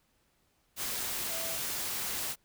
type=tone in noise; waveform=sine; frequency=659.3 Hz; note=E5; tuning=in tune; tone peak=-42 dBFS; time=1.28-1.59 s; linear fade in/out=50 ms; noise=white; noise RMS=-35 dBFS; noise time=0.76-2.36 s; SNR=-10 dB; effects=pink hiss -72 dBFS RMS until 2.44 s